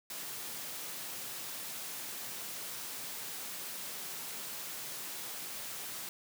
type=high-pass noise; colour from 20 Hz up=white; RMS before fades=-42 dBFS; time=0.1-6.09 s; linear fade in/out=2 ms; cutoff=110 Hz; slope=96 dB/octave; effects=none